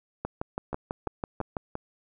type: two click trains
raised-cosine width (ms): 1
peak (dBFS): -19 / -16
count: 4 / 9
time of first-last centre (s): 0.73-1.754 / 0.25-1.568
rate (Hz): 2.93 / 6.07
effects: none